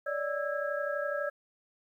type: tone cluster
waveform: sine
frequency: 571 / 603 / 1320 / 1638 Hz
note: D5 / D5 / E6 / G#6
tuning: -49 / +46 / +2 / -24 cents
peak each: -33 / -36 / -39 / -37 dBFS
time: 0.06-1.3 s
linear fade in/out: 10 ms
effects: 11-bit